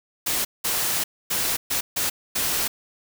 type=noise bursts at uneven times; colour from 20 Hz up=white; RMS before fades=-24 dBFS; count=6; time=0.26-0.45 / 0.64-1.04 / 1.3-1.57 / 1.7-1.81 / 1.96-2.1 / 2.35-2.68 s; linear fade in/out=10 ms; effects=none